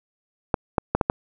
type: clicks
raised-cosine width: 1 ms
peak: -4 dBFS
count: 5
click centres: 0.542 / 0.782 / 0.95 / 1.012 / 1.099 s
effects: none